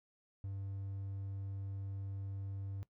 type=tone; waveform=triangle; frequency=98 Hz; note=G2; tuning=in tune; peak=-38 dBFS; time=0.44-2.83 s; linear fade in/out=0 ms; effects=noise-tail reverb RT60 0.1 s tail -18 dB re dry